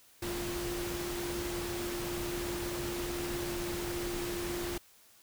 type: tone in noise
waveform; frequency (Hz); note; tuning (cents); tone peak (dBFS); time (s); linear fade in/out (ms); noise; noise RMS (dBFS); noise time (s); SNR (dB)
sine; 349.2; F4; 0; -36; 0.22-4.78; 5; pink; -39; 0.22-4.78; 0
effects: white hiss -61 dBFS RMS until 5.22 s